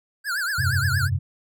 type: tone with vibrato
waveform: square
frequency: 1539 Hz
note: G6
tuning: 32 cents flat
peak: -24 dBFS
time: 0.24-1.1 s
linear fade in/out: 50 ms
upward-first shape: triangle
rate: 8.5 Hz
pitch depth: 220 cents each way
type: chord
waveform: sine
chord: F suspended second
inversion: none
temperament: equal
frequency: 87.31 / 98 / 130.81 Hz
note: F2 / G2 / C3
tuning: 0 / 0 / 0 cents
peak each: -26 / -24 / -25 dBFS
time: 0.58-1.19 s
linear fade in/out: 10 ms
effects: none